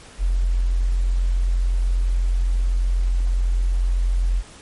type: tone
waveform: sine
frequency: 44 Hz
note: F1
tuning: 14 cents sharp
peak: -16 dBFS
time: 0.18-4.43 s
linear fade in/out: 50 ms
effects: pink hiss -44 dBFS RMS until 4.61 s + MP3 48 kbps